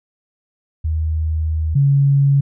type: tone pair in turn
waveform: sine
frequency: 79 / 139.63 Hz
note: D#2 / C#3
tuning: +27 / +13 cents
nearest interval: minor seventh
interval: 986 cents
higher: second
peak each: -16 / -10 dBFS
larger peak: second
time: 0.84-1.75 / 1.75-2.41 s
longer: first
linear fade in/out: 10 ms
effects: none